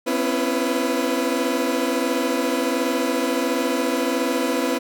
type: tone cluster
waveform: 30% pulse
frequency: 254 / 275.4 / 336.3 / 493.8 Hz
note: B3 / C#4 / E4 / B4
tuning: +49 / -11 / +35 / 0 cents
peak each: -23 dBFS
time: 0.06-4.79 s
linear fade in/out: 20 ms
effects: none